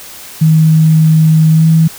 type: tone with pitch glide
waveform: sine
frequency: 158.2 to 161.34 Hz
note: D#3 to E3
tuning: +29 to -37 cents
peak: -4 dBFS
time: 0.41-1.88 s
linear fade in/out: 10 ms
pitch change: +34 cents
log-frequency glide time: 1.51-1.67 s
effects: white hiss -31 dBFS RMS until 1.98 s